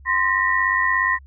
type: tone cluster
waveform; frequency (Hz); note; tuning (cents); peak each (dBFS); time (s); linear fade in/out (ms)
sine; 1039 / 1833 / 1930; C6 / A#6 / B6; -12 / -30 / -40; -21; 0.05-1.19; 50
effects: added 68 Hz sine -42 dBFS peak until 1.26 s